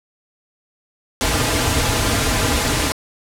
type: noise with comb filter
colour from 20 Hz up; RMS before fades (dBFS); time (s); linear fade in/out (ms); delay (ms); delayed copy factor
pink; -18; 1.21-2.92; 0; 5.4; -0.6
effects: low-pass 11000 Hz 12 dB/octave